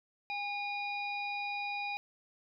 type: harmonic tone with a mistuned harmonic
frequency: 815 Hz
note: G#5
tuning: 33 cents flat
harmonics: 1 / 3 / 5 / 6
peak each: -38 / -37 / -48 / -51 dBFS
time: 0.3-1.97 s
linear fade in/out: 0 ms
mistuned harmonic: 5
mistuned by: -96 cents
effects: none